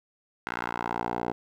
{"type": "tone with band-pass filter sweep", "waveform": "10% pulse", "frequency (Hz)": 59.2, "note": "A#1", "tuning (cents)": 27, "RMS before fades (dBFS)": -32, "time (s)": [0.47, 1.32], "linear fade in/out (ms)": 0, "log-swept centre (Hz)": [1500, 610], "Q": 1.8, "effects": []}